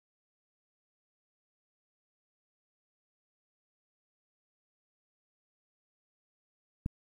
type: click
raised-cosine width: 5 ms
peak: -20 dBFS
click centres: 6.861 s
effects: 10-bit